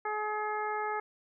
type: harmonic tone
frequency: 424.1 Hz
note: G#4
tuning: 36 cents sharp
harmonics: 1 / 2 / 3 / 4 / 5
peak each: -37 / -34 / -37 / -41 / -43 dBFS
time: 0.05-1 s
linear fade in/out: 5 ms
effects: none